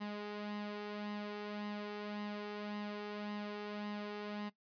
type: tone with flanger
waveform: sawtooth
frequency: 207.7 Hz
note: G#3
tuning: in tune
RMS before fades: -43 dBFS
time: 0-4.5 s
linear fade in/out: 20 ms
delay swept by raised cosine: 1 to 2.3 ms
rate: 1.8 Hz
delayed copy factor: +0.5
effects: noise-tail reverb RT60 0.1 s tail -18 dB re dry + resampled to 11025 Hz